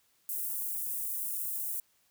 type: high-pass noise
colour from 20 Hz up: white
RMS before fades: -35 dBFS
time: 0.29-1.8 s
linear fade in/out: 2 ms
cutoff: 9700 Hz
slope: 24 dB/octave
effects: white hiss -70 dBFS RMS until 2.1 s